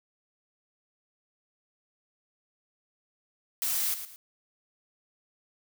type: noise with echo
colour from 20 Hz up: blue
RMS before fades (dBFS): -29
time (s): 3.62-3.94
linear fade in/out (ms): 0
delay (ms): 110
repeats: 2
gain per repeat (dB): -10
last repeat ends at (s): 4.16
effects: none